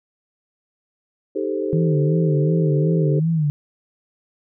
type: chord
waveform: sine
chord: A half-diminished seventh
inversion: second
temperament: equal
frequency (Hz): 311.1 / 392 / 440 / 523.3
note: Eb4 / G4 / A4 / C5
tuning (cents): 0 / 0 / 0 / 0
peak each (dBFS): -27 / -24 / -26 / -29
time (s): 1.35-3.2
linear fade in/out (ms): 10
type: tone with vibrato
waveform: sine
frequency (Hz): 155.56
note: D#3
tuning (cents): 0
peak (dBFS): -16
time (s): 1.73-3.5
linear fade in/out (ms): 0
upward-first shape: sine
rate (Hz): 2.7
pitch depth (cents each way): 110
effects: none